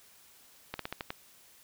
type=slowing click train; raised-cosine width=0.3 ms; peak=-19 dBFS; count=6; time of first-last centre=0.74-1.104 s; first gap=53 ms; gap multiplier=1.16; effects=white hiss -59 dBFS RMS until 1.63 s